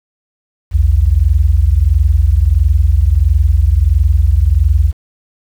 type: tone pair together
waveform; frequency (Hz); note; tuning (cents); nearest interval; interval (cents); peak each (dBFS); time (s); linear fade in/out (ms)
sine; 60.41 / 81.9; B1 / E2; -38 / -11; perfect fourth; 527; -10; 0.71-4.93; 50
effects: 7-bit